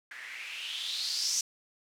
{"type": "noise with low-pass filter sweep", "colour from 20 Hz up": "violet", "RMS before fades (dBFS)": -35, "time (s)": [0.11, 1.41], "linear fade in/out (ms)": 2, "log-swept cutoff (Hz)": [1700, 6100], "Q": 5.4, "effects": []}